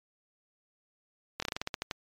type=slowing click train; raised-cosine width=0.2 ms; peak=-15 dBFS; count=11; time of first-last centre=1.4-1.912 s; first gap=24 ms; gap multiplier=1.16; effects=MP3 96 kbps